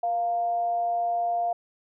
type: tone with frequency modulation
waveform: sine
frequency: 698.5 Hz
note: F5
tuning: in tune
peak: -23 dBFS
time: 0.03-1.53 s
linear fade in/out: 5 ms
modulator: 219 Hz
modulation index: 0.2
effects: none